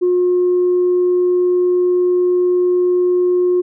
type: tone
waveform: sine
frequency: 359.1 Hz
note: F4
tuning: 48 cents sharp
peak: -10 dBFS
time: 0.01-3.62 s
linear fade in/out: 20 ms
effects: tanh soft clip ceiling -8 dBFS